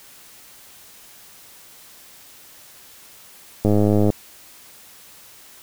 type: click train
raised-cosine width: 2 ms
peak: -5 dBFS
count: 48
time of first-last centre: 3.65-4.102 s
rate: 104 Hz
effects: white hiss -46 dBFS RMS until 5.62 s